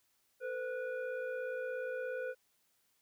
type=tone with frequency modulation; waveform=sine; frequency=510 Hz; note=C5; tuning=44 cents flat; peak=-36 dBFS; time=0.4-2.35 s; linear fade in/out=50 ms; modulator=963 Hz; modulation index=0.87; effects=white hiss -75 dBFS RMS until 3.01 s